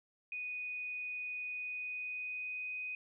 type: tone with pitch glide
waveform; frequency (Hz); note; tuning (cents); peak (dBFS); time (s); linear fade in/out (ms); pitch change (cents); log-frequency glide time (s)
sine; 2482 to 2499; D#7 to D#7; -5 to +7; -38; 0.32-2.95; 2; +12; 1.45-2.74
effects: none